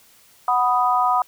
sine chord, B major, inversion second, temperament equal, 740 / 987.8 / 1244.5 Hz, F#5 / B5 / D#6, 0 / 0 / 0 cents, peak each -20 dBFS, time 0.48-1.22 s, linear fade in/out 2 ms, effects white hiss -53 dBFS RMS until 1.27 s

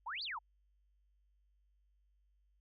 sine exponential two-way sweep, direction up then down, 804 to 4878 to 804 Hz, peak -39 dBFS, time 0.06-0.39 s, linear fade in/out 10 ms, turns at 0.23 s, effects added 50 Hz sine -70 dBFS peak until 2.6 s

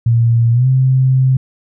sine tone with pitch glide, 116.54 to 130.81 Hz, A#2 to C3, 0 to 0 cents, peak -8 dBFS, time 0.06-1.37 s, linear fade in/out 5 ms, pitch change +200 cents, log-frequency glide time 0.52-0.67 s, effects none

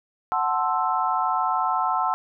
sine chord, F# half-diminished seventh, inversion none, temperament equal, 740 / 880 / 1046.5 / 1318.5 Hz, F#5 / A5 / C6 / E6, 0 / 0 / 0 / 0 cents, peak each -26 dBFS, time 0.32-2.14 s, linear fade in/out 0 ms, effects none

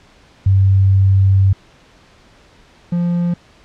sine / triangle tone pair in turn, 96.7 / 173.8 Hz, G2 / F3, -23 / -8 cents, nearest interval minor seventh, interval 1015 cents, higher second, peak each -8 / -12 dBFS, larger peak first, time 0.46-1.53 / 2.92-3.34 s, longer first, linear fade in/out 5 ms, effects pink hiss -48 dBFS RMS until 3.64 s + low-pass 5000 Hz 12 dB/octave

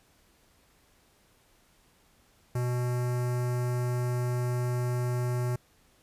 square tone with notch filter, 123.2 Hz, B2, 4 cents flat, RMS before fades -29 dBFS, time 2.55-5.56 s, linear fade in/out 5 ms, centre 3400 Hz, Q 0.68, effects pink hiss -64 dBFS RMS until 6.02 s + resampled to 32000 Hz

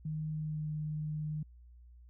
sine tone with pitch glide, 155.2 to 152.97 Hz, D#3 to D#3, -4 to -29 cents, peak -34 dBFS, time 0.05-1.43 s, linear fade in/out 5 ms, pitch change -25 cents, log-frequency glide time 0.31-0.66 s, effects added 60 Hz sine -53 dBFS peak until 2.09 s

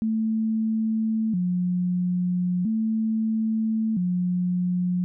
sine tone with vibrato, 199 Hz, G3, 26 cents sharp, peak -21 dBFS, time 0.02-5.04 s, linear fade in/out 0 ms, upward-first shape square, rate 0.38 Hz, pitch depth 180 cents each way, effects none

